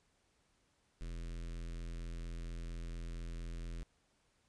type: tone with notch filter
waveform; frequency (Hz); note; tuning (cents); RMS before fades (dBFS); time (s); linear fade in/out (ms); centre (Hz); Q
square; 42.16; E1; +40; -43; 1.01-3.83; 0; 830; 0.83
effects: pink hiss -75 dBFS RMS until 4.48 s + resampled to 22050 Hz